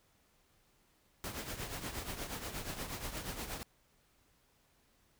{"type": "noise with tremolo", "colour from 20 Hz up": "pink", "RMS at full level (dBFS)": -39, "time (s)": [1.24, 3.63], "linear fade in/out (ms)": 0, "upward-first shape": "triangle", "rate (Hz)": 8.4, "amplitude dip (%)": 70, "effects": ["pink hiss -71 dBFS RMS until 5.19 s"]}